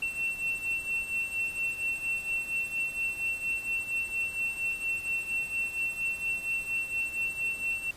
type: beating tone pair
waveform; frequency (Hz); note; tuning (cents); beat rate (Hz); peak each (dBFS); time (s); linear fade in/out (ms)
triangle; 2702 / 2706.3; E7 / E7; +42 / +45; 4.3; -29 / -34; 0.02-7.91; 5
effects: pink hiss -50 dBFS RMS until 7.96 s + resampled to 32000 Hz